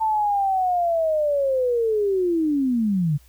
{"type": "linear sweep", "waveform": "sine", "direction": "down", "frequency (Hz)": [890, 138.59], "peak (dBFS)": -18, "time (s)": [0, 3.18], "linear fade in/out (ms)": 20, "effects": ["added 60 Hz sine -50 dBFS peak until 3.28 s", "white hiss -58 dBFS RMS until 3.28 s"]}